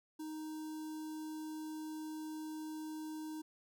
square tone with notch filter, 311.4 Hz, D#4, 2 cents sharp, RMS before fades -44 dBFS, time 0.19-3.42 s, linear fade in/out 10 ms, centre 2200 Hz, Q 0.58, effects none

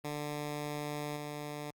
10% pulse tone with level steps, 147.9 Hz, D3, 13 cents sharp, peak -28 / -31 dBFS, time 0.04-1.71 s, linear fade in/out 10 ms, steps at 1.16 s, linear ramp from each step 10 ms, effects Opus 48 kbps

